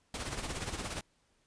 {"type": "noise with tremolo", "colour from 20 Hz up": "pink", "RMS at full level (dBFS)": -36, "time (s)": [0.14, 1.01], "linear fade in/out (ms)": 2, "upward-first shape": "sine", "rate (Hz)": 17, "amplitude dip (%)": 60, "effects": ["pink hiss -72 dBFS RMS until 1.46 s", "resampled to 22050 Hz"]}